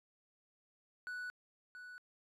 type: tone with echo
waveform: triangle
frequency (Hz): 1480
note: F#6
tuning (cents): 0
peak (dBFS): -39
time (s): 1.07-1.3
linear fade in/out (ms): 0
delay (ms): 680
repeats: 1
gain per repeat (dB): -8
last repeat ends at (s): 1.98
effects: resampled to 32000 Hz